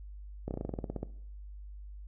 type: slowing click train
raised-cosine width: 2 ms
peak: -22 dBFS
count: 13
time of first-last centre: 0.48-1.03 s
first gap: 29 ms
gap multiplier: 1.08
effects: noise-tail reverb RT60 0.6 s tail -17 dB re dry + added 50 Hz sine -43 dBFS peak until 2.07 s